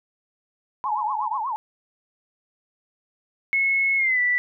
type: tone with vibrato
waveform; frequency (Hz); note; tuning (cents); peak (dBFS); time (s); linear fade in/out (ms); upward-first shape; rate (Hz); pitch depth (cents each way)
sine; 966; B5; -39; -24; 0.84-1.56; 0; triangle; 8.2; 270
type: tone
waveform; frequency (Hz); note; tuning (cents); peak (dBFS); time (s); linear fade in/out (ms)
sine; 848; G#5; +36; -27; 0.85-1.38; 5
type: tone with pitch glide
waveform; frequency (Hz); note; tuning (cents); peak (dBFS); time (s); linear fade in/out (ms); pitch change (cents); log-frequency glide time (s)
sine; 2185 to 1969.2; C#7 to B6; -26 to -6; -18; 3.53-4.38; 0; -180; 3.97-4.2
effects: none

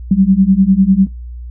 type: beating tone pair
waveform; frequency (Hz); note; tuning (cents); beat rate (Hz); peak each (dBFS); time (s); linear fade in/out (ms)
sine; 187 / 197; F#3 / G3; +19 / +9; 10; -10; 0.11-1.07; 5
effects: noise-tail reverb RT60 0.2 s tail -22 dB re dry + added 60 Hz sine -25 dBFS peak until 1.5 s

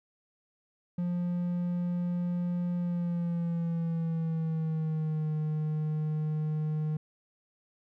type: tone with pitch glide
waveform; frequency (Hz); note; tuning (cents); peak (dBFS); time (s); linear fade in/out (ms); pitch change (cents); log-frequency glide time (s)
triangle; 175.9 to 154.02; F3 to D#3; +13 to -17; -26; 0.98-6.97; 5; -230; 2.76-5.33
effects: none

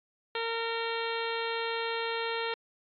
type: harmonic tone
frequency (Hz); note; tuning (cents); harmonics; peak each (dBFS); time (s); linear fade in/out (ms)
458.6; A#4; -28; 1 / 2 / 3 / 4 / 5 / 6 / 7 / 8 / 9; -34 / -37 / -39 / -40 / -41 / -42 / -42 / -43 / -44; 0.35-2.54; 2
effects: AAC 48 kbps

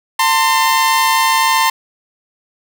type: tone pair together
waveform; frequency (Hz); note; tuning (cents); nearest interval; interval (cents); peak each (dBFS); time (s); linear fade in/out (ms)
sawtooth; 901 / 1042.4; A5 / C6; +41 / -7; minor third; 252; -10; 0.19-1.7; 5
effects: none

